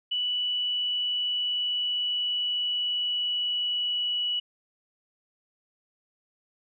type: tone with pitch glide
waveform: sine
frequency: 2960 to 2940 Hz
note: F#7 to F#7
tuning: 0 to -12 cents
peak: -25 dBFS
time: 0.11-4.4 s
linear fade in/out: 10 ms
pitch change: -12 cents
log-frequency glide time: 0.33-4.2 s
effects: none